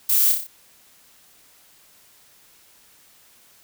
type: noise with echo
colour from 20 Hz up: violet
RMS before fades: -19 dBFS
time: 0.09-0.32 s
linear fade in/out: 5 ms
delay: 30 ms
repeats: 5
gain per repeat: -4 dB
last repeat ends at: 0.47 s
effects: white hiss -54 dBFS RMS until 3.63 s